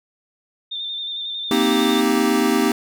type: tone with vibrato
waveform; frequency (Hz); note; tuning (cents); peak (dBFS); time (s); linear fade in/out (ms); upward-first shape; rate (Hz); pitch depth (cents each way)
sine; 3600; A7; +39; -25; 0.71-2.01; 10; square; 11; 25
type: chord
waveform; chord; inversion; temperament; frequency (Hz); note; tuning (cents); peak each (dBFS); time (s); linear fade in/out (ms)
square; C minor seventh; third; equal; 233.1 / 261.6 / 311.1 / 392; Bb3 / C4 / Eb4 / G4; 0 / 0 / 0 / 0; -22; 1.51-2.72; 2
effects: none